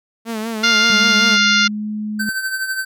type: tone with vibrato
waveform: sawtooth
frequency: 222.6 Hz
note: A3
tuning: 20 cents sharp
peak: -18 dBFS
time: 0.25-1.39 s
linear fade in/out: 50 ms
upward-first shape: sine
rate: 5.2 Hz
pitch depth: 63 cents each way
type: harmonic tone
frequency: 701 Hz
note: F5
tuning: 6 cents sharp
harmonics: 2 / 3 / 4 / 5 / 6 / 7 / 8 / 9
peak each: -15 / -19 / -20 / -20 / -21 / -24 / -25 / -29 dBFS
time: 0.63-1.68 s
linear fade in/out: 10 ms
type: tone with pitch glide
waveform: sine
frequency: 204.1 to 212.2 Hz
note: G#3 to G#3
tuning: -30 to +38 cents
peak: -21 dBFS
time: 0.9-2.29 s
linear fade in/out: 0 ms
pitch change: +68 cents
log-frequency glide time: 1.15-1.89 s
type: tone with tremolo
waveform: square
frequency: 1542 Hz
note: G6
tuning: 29 cents flat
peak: -18 dBFS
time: 2.19-2.85 s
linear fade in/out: 10 ms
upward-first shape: triangle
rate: 12 Hz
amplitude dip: 65%
effects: none